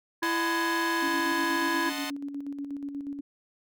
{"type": "harmonic tone", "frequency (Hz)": 333.5, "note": "E4", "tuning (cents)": 20, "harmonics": [1, 3, 5], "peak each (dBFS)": [-30, -30, -30], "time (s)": [0.22, 1.9], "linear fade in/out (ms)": 10}
{"type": "chord", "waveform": "10% pulse", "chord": "D# diminished seventh", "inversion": "none", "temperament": "equal", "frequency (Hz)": [622.3, 740, 880, 1046.5], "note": ["D#5", "F#5", "A5", "C6"], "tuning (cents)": [0, 0, 0, 0], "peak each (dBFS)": -30, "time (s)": [0.23, 2.1], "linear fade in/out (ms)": 0}
{"type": "tone with tremolo", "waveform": "sine", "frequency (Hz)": 282.4, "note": "C#4", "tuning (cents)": 32, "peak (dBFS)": -31, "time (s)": [1.02, 3.21], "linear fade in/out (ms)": 10, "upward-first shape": "square", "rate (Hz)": 8.3, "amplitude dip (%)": 45}
{"effects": []}